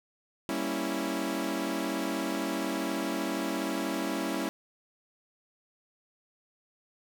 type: chord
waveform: sawtooth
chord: G diminished seventh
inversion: none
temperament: equal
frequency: 196 / 233.1 / 277.2 / 329.6 Hz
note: G3 / Bb3 / Db4 / Fb4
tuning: 0 / 0 / 0 / 0 cents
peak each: -33 / -34 / -30 / -30 dBFS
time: 0.49-4.49 s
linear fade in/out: 0 ms
effects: none